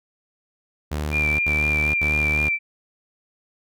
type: tone bursts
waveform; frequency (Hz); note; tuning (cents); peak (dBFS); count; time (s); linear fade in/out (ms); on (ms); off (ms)
sawtooth; 75.2; D2; +42; -20; 3; 0.91-2.49; 10; 480; 70
type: tone with vibrato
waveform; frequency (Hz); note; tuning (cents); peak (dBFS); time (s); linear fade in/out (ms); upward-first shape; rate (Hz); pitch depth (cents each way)
sine; 2368; D7; +14; -19; 1.11-2.59; 50; sine; 4; 26
effects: none